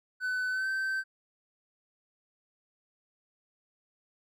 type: tone with pitch glide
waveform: triangle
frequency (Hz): 1506 to 1549.2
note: F#6 to G6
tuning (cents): +30 to -21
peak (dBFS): -27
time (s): 0.2-1.04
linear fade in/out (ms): 50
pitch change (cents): +49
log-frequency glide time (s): 0.5-0.68
effects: none